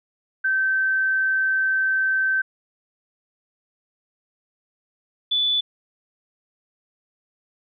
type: tone pair in turn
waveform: sine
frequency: 1547 / 3473 Hz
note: G6 / A7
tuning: -23 / -23 cents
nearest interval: octave + major second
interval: 1400 cents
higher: second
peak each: -18 dBFS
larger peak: neither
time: 0.44-2.42 / 5.31-5.61 s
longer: first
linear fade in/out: 10 ms
effects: none